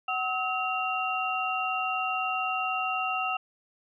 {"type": "tone cluster", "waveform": "sine", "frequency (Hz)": [749, 1282, 2764], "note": ["F#5", "E6", "F7"], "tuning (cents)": [21, -49, -19], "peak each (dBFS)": -31, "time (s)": [0.08, 3.37], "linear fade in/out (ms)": 5, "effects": []}